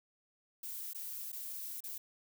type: noise with dropouts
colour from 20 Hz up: violet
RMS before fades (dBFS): -43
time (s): 0.63-1.98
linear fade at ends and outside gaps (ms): 5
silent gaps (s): 0.933-0.947 / 1.32-1.327 / 1.805-1.838
effects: none